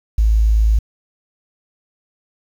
sine tone, 54.2 Hz, A1, 25 cents flat, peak -10 dBFS, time 0.18-0.79 s, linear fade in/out 5 ms, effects 7-bit

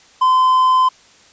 triangle tone, 1027 Hz, C6, 33 cents flat, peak -8 dBFS, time 0.21-0.89 s, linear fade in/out 10 ms, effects white hiss -48 dBFS RMS until 1.32 s + resampled to 16000 Hz

